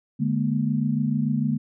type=tone cluster; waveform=sine; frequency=148.1 / 212.1 / 238.9 Hz; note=D3 / G#3 / A#3; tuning=+15 / +37 / +43 cents; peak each=-25 dBFS; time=0.19-1.58 s; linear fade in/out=20 ms; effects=none